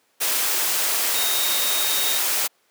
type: tone in noise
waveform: sine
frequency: 3729 Hz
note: A#7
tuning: in tune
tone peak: -26 dBFS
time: 1.14-2.19 s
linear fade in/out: 20 ms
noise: white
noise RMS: -22 dBFS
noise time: 0.2-2.48 s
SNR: -7 dB
effects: pink hiss -63 dBFS RMS until 2.7 s + high-pass 400 Hz 12 dB/octave